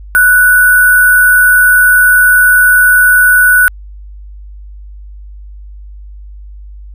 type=tone with sample-and-hold; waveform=sine; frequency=1480 Hz; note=F#6; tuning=in tune; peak=-3 dBFS; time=0.15-3.68 s; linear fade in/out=0 ms; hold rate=11025 Hz; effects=added 50 Hz sine -27 dBFS peak until 6.94 s